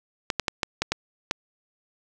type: clicks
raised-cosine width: 0.2 ms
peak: -6 dBFS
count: 7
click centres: 0.302 / 0.397 / 0.482 / 0.632 / 0.82 / 0.92 / 1.311 s
effects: none